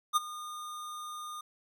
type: tone with ADSR envelope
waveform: square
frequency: 1219 Hz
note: D#6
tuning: 36 cents flat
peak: -22 dBFS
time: 0.13-1.41 s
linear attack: 34 ms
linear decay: 22 ms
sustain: -18 dB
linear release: 5 ms
effects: none